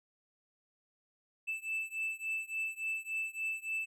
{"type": "beating tone pair", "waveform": "triangle", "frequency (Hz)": [2637, 2640.5], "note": ["E7", "E7"], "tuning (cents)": [0, 2], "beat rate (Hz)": 3.5, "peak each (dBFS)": [-36, -37], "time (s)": [1.47, 3.86], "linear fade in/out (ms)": 20, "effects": []}